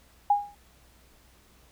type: tone with exponential decay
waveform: sine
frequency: 818 Hz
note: G#5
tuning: 26 cents flat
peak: -15 dBFS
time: 0.3-0.55 s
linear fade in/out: 5 ms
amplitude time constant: 54 ms
effects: added 61 Hz sine -60 dBFS peak until 1.71 s + pink hiss -60 dBFS RMS until 1.71 s